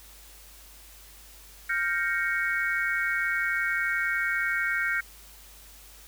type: chord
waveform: sine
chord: G half-diminished seventh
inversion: third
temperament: equal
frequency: 1396.9 / 1568 / 1864.7 / 2217 Hz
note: F6 / G6 / Bb6 / Db7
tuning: 0 / 0 / 0 / 0 cents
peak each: -31 / -29 / -30 / -31 dBFS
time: 1.69-5.01 s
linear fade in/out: 10 ms
effects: added 50 Hz sine -52 dBFS peak until 6.07 s + white hiss -51 dBFS RMS until 6.07 s